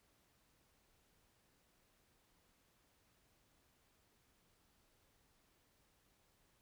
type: silence
effects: pink hiss -75 dBFS RMS until 6.61 s